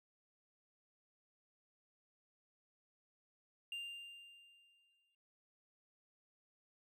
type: tone with exponential decay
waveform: triangle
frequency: 2794 Hz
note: F7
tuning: in tune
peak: -39 dBFS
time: 3.72-5.15 s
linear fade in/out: 2 ms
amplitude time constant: 310 ms
effects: none